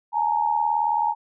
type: tone pair together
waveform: sine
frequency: 846.2 / 925 Hz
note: G#5 / A#5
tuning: +32 / -14 cents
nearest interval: major second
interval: 154 cents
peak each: -22 / -22 dBFS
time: 0.12-1.15 s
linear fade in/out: 50 ms
effects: none